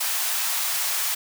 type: high-pass noise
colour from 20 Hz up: white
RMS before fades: -25 dBFS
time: 0-1.15 s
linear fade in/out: 10 ms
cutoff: 710 Hz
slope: 24 dB/octave
effects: none